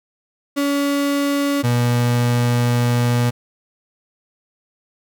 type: tone pair in turn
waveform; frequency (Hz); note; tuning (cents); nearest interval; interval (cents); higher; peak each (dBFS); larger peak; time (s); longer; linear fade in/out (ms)
35% pulse; 283.1 / 120.9; C#4 / B2; +37 / -36; octave + minor third; 1473; first; -15 / -13; second; 0.56-1.63 / 1.63-3.31; second; 20
effects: none